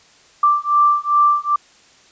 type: beating tone pair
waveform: sine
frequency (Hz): 1174.7 / 1177.2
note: D6 / D6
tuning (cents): 0 / +4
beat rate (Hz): 2.5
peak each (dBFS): -15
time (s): 0.43-1.56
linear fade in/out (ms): 5
effects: white hiss -50 dBFS RMS until 2.11 s + resampled to 16000 Hz